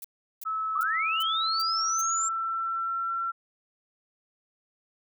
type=noise bursts; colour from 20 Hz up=violet; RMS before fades=-39 dBFS; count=6; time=0.02-2.014 s; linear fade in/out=2 ms; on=24 ms; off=370 ms
type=tone with pitch glide; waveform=sine; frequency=1300 to 1355.2 Hz; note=E6 to E6; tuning=-24 to +48 cents; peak=-27 dBFS; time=0.45-3.32 s; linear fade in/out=20 ms; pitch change=+72 cents; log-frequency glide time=0.69-3.18 s
type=linear sweep; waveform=sine; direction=up; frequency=1100 to 7459 Hz; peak=-27 dBFS; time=0.75-2.29 s; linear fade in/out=10 ms
effects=none